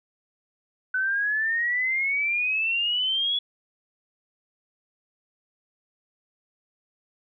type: exponential sweep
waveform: sine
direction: up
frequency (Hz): 1500 to 3405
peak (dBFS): -22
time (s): 0.94-3.39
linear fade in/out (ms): 5
effects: none